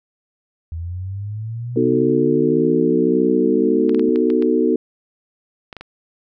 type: linear sweep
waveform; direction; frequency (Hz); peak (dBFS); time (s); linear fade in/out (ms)
sine; up; 80.3 to 220; -24; 0.72-4.09; 0
type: chord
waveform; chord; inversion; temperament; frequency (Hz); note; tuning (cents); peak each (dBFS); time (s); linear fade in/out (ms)
sine; B dominant seventh; none; just; 246.9 / 308.7 / 370.4 / 444.5; B3 / D#4 / F#4 / A4; 0 / -14 / +2 / +18; -19; 1.76-4.76; 5
type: clicks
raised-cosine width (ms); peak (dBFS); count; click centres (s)
0.3; -18; 9; 3.894 / 3.947 / 3.995 / 4.159 / 4.302 / 4.424 / 5.728 / 5.767 / 5.81
effects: none